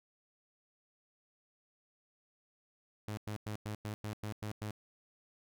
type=tone bursts; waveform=sawtooth; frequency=105.8 Hz; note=G#2; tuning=33 cents sharp; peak=-34 dBFS; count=9; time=3.08-4.708 s; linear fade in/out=0 ms; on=92 ms; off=100 ms; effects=none